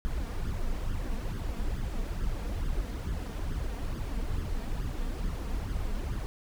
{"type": "noise with flanger", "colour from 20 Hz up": "brown", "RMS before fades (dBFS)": -32, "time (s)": [0.05, 6.26], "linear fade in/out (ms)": 0, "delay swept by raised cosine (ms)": [0.6, 4.4], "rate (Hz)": 2.3, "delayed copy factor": 0.65, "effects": []}